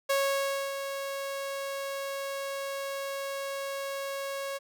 sawtooth tone with ADSR envelope, 551 Hz, C#5, 11 cents flat, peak -20 dBFS, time 0.09-4.59 s, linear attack 12 ms, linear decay 620 ms, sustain -9 dB, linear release 26 ms, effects none

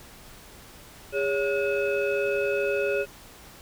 sine tone cluster, 407.2 / 560 / 1443 / 2570 Hz, G#4 / C#5 / F#6 / E7, -34 / +18 / -44 / -45 cents, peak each -25 / -26 / -32 / -31 dBFS, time 1.12-3.06 s, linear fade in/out 50 ms, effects tanh soft clip ceiling -17 dBFS + pink hiss -48 dBFS RMS until 3.61 s

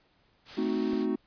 white noise, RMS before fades -43 dBFS, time 0.45-1.07 s, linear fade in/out 50 ms
triangle chord, A diminished seventh, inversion none, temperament equal with one note detuned, 220 / 259.4 / 311.1 / 370 Hz, A3 / C4 / Eb4 / Gb4, 0 / -15 / 0 / 0 cents, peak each -30 dBFS, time 0.57-1.16 s, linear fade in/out 10 ms
click, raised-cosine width 2 ms, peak -28 dBFS, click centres 0.933 s
effects pink hiss -67 dBFS RMS until 1.26 s + resampled to 11025 Hz

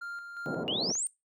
triangle tone with tremolo, 1396.9 Hz, F6, in tune, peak -35 dBFS, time 0.01-0.64 s, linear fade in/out 10 ms, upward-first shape square, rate 2.8 Hz, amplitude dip 45%
pink band-pass noise, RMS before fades -35 dBFS, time 0.46-0.92 s, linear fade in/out 0 ms, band 160 to 690 Hz, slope 24 dB/octave
sine exponential sweep, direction up, 2794 to 9030 Hz, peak -29 dBFS, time 0.68-1.07 s, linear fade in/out 0 ms
clicks, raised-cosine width 0.5 ms, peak -32 dBFS, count 2, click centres 0.902 / 0.954 s
effects noise-tail reverb RT60 0.2 s tail -20 dB re dry

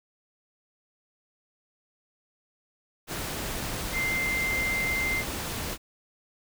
sine tone in noise, 2088 Hz, C7, 4 cents flat, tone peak -26 dBFS, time 3.92-5.24 s, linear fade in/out 50 ms, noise pink, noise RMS -33 dBFS, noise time 3.07-5.78 s, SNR +4 dB, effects none

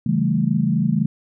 sine chord, A dominant seventh, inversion first, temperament equal, 138.59 / 164.81 / 196 / 220 Hz, C#3 / E3 / G3 / A3, 0 / 0 / 0 / 0 cents, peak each -23 / -21 / -22 / -21 dBFS, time 0.06-1.06 s, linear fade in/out 5 ms, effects none

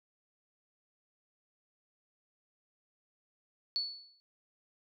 sine tone with exponential decay, 4435 Hz, C#8, in tune, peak -28 dBFS, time 3.76-4.2 s, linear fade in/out 0 ms, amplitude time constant 95 ms, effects none

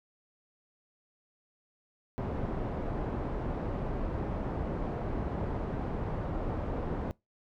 pink low-pass noise, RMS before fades -34 dBFS, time 2.18-7.11 s, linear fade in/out 0 ms, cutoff 780 Hz, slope 12 dB/octave, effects noise-tail reverb RT60 0.2 s tail -22 dB re dry

